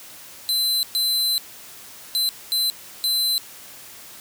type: tone bursts at uneven times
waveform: sawtooth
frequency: 4050 Hz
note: B7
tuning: 43 cents sharp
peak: -16 dBFS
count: 5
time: 0.49-0.83 / 0.95-1.38 / 2.15-2.29 / 2.52-2.7 / 3.04-3.38 s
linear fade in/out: 0 ms
effects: white hiss -42 dBFS RMS until 4.2 s + high-pass 60 Hz 12 dB/octave